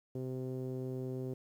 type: tone with low-pass filter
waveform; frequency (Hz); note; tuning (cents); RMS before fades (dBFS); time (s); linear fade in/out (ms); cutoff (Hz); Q
sawtooth; 129; C3; -24; -39; 0.15-1.34; 5; 420; 2.7
effects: 11-bit